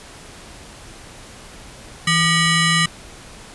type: ring-modulated tone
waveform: 20% pulse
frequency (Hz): 1040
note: C6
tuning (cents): -11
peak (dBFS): -6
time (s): 2.07-2.86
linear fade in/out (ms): 5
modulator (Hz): 876
effects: pink hiss -40 dBFS RMS until 3.54 s + resampled to 24000 Hz